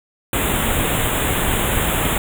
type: band-stop noise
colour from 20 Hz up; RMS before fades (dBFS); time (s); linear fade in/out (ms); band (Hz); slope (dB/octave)
pink; -19; 0.33-2.18; 2; 3700 to 7000; 96
effects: none